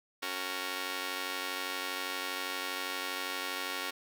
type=chord; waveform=5% pulse; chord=F# major; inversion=second; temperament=just; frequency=277.5 / 370 / 462.5 Hz; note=C#4 / F#4 / A#4; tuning=+2 / 0 / -14 cents; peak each=-29 dBFS; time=0.22-3.91 s; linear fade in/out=10 ms; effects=none